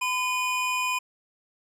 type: tone pair together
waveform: square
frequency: 1010 / 2464 Hz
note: B5 / D#7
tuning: +39 / -17 cents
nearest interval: octave + minor third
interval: 1544 cents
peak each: -28 dBFS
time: 0.01-0.99 s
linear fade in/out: 10 ms
effects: low-pass 12000 Hz 12 dB/octave